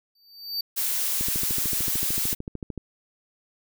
square tone with exponential growth, 4613 Hz, D8, 32 cents flat, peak -24 dBFS, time 0.15-0.61 s, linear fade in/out 5 ms, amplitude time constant 100 ms
blue noise, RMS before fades -26 dBFS, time 0.76-2.35 s, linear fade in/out 20 ms
click train, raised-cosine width 3 ms, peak -20 dBFS, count 22, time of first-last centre 1.21-2.777 s, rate 13.4 Hz
effects none

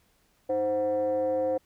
sine tone with frequency modulation, 523.3 Hz, C5, in tune, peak -23 dBFS, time 0.49-1.58 s, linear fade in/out 10 ms, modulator 212 Hz, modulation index 0.62, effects tanh soft clip ceiling -19 dBFS + pink hiss -67 dBFS RMS until 1.65 s

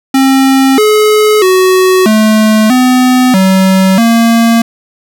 square tone with pitch steps, 267.6 / 425.9 / 372.5 / 216.4 / 253.1 / 189.8 / 230.3 Hz, C4 / G#4 / F#4 / A3 / B3 / F#3 / A#3, +39 / +44 / +12 / -29 / +43 / +44 / -21 cents, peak -5 dBFS, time 0.14-4.62 s, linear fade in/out 5 ms, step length 640 ms, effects none

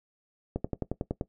slowing click train, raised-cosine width 2 ms, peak -16 dBFS, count 8, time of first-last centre 0.56-1.211 s, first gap 85 ms, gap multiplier 1.03, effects noise-tail reverb RT60 0.1 s tail -17 dB re dry

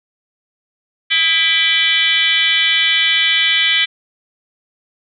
sine tone with frequency modulation, 2700 Hz, E7, 41 cents sharp, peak -11 dBFS, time 1.1-3.86 s, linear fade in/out 20 ms, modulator 357 Hz, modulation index 2.5, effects none

